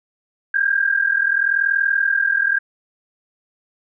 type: tone pair together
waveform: sine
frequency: 1584.2 / 1625 Hz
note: G6 / G#6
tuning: +18 / -38 cents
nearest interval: unison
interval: 44 cents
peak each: -18 dBFS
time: 0.54-2.59 s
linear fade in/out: 5 ms
effects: none